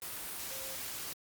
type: tone in noise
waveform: sine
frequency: 532 Hz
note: C5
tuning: 29 cents sharp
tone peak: -49 dBFS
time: 0.51-0.75 s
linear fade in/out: 0 ms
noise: white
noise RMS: -41 dBFS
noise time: 0.02-1.13 s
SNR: -11 dB
effects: Opus 32 kbps